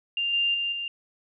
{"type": "tone with level steps", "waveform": "sine", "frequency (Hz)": 2794, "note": "F7", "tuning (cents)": 0, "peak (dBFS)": [-24, -21, -25, -29], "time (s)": [0.17, 0.88], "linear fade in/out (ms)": 2, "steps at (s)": [0.33, 0.54, 0.72], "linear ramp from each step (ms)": 5, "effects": []}